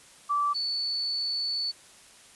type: tone pair in turn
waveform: sine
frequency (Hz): 1162 / 4463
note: D6 / C#8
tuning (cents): -19 / +11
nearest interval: octave + major seventh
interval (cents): 2330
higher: second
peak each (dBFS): -23 / -27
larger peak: first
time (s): 0.29-0.54 / 0.54-1.72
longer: second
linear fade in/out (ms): 20
effects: white hiss -53 dBFS RMS until 2.35 s + resampled to 24000 Hz